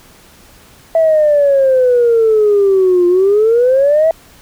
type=exponential two-way sweep; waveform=sine; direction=down then up; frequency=659.3 to 349.2 to 659.3 Hz; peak=-6 dBFS; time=0.95-4.11 s; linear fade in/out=2 ms; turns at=3.07 s; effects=tanh soft clip ceiling -3 dBFS + pink hiss -43 dBFS RMS until 4.41 s